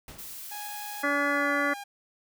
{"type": "noise with exponential decay", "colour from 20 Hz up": "pink", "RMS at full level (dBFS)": -43, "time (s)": [0.08, 0.64], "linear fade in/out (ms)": 1, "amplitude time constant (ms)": 120}
{"type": "noise", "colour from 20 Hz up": "blue", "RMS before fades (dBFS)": -41, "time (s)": [0.18, 1.03], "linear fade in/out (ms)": 10}
{"type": "tone with pitch glide", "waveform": "sawtooth", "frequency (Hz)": [830.6, 807.4], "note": ["G#5", "G#5"], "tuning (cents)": [0, -49], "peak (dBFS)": -34, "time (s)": [0.51, 1.84], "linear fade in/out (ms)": 10, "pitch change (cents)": -49, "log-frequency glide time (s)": [1.3, 1.53]}
{"type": "harmonic tone", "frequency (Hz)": 286.5, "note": "D4", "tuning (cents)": -43, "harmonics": [1, 2, 4, 5, 6, 7], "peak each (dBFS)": [-31, -31, -31, -31, -31, -31], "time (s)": [1.03, 1.74], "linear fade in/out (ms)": 10}
{"effects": []}